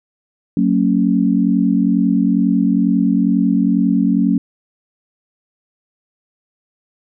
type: chord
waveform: sine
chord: F# major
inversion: none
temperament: equal with one note detuned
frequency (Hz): 185 / 227.2 / 277.2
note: F#3 / A#3 / C#4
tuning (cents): 0 / -44 / 0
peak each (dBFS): -16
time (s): 0.57-4.38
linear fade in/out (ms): 2
effects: none